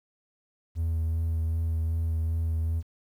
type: tone with vibrato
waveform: triangle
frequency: 81.5 Hz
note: E2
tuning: 19 cents flat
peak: -22 dBFS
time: 0.75-2.83 s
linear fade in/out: 50 ms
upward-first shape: sine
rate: 2.6 Hz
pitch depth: 18 cents each way
effects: tanh soft clip ceiling -19 dBFS + 10-bit